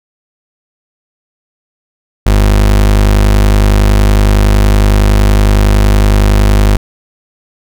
35% pulse tone, 50.8 Hz, G#1, 38 cents flat, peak -3 dBFS, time 2.26-6.77 s, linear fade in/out 5 ms, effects none

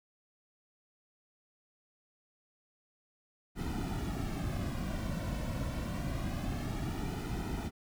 brown noise with flanger, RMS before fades -36 dBFS, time 3.55-7.71 s, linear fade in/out 50 ms, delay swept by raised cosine 1.8 to 2.46 ms, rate 0.26 Hz, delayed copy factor -0.7, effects none

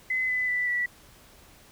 sine tone with pitch steps, 2033 / 2006 / 1979.7 / 1953.6 Hz, B6 / B6 / B6 / B6, +50 / +26 / +4 / -19 cents, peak -24 dBFS, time 0.1-0.86 s, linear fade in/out 5 ms, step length 190 ms, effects pink hiss -54 dBFS RMS until 1.71 s

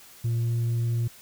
sine tone with pitch glide, 116.54 to 117.22 Hz, A#2 to A#2, 0 to +10 cents, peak -20 dBFS, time 0.24-1.08 s, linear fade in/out 10 ms, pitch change +10 cents, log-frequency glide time 0.37-0.51 s, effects tanh soft clip ceiling -22 dBFS + white hiss -50 dBFS RMS until 1.21 s

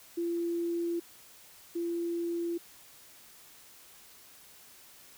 sine tone pair in turn, 341 / 341 Hz, F4 / F4, -41 / -41 cents, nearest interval unison, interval 0 cents, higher neither, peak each -29 / -30 dBFS, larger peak first, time 0.17-1 / 1.75-2.58 s, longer neither, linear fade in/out 10 ms, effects white hiss -55 dBFS RMS until 5.17 s

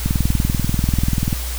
click train, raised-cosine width 5 ms, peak -5 dBFS, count 27, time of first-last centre 0.06-1.328 s, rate 20.5 Hz, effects added 60 Hz sine -23 dBFS peak until 1.58 s + white hiss -30 dBFS RMS until 1.58 s

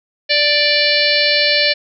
harmonic tone with a mistuned harmonic, 587.3 Hz, D5, in tune, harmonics 1 / 3 / 4 / 5 / 6 / 7 / 8 / 9, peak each -19 / -20 / -18 / -21 / -24 / -18 / -19 / -24 dBFS, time 0.29-1.74 s, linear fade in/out 20 ms, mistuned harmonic 8, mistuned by -67 cents, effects none

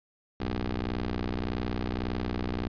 15% pulse ring-modulated tone, 61.74 Hz, B1, in tune, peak -20 dBFS, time 0.4-2.68 s, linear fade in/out 5 ms, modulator 144 Hz, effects resampled to 11025 Hz

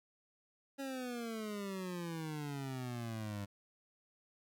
25% pulse exponential sweep, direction down, 277.2 to 99.3 Hz, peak -36 dBFS, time 0.78-3.46 s, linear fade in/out 20 ms, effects none

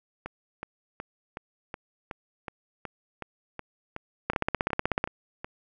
two click trains, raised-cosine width 0.5 ms, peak -20 / -9 dBFS, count 15 / 13, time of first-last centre 0.26-5.445 / 4.3-5.041 s, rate 2.7 / 16.2 Hz, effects none

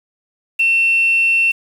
sine tone with quantisation, 2700 Hz, E7, 41 cents sharp, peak -11 dBFS, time 0.59-1.52 s, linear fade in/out 10 ms, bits 6, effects none

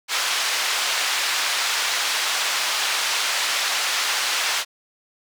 white band-pass noise, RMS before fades -23 dBFS, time 0.08-4.65 s, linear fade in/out 50 ms, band 850 to 4800 Hz, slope 12 dB/octave, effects none

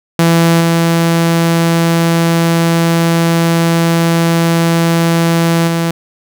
sawtooth tone with level steps, 167 Hz, E3, 23 cents sharp, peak -3 / -5 / -8 dBFS, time 0.19-5.91 s, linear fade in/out 2 ms, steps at 0.6 / 5.67 s, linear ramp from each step 10 ms, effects none

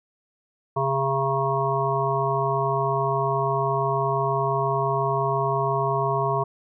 harmonic tone with a mistuned harmonic, 135.7 Hz, C#3, 36 cents flat, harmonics 1 / 3 / 5 / 7 / 8, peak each -27 / -27 / -27 / -27 / -27 dBFS, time 0.76-6.44 s, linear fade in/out 10 ms, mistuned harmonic 8, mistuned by +16 cents, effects none

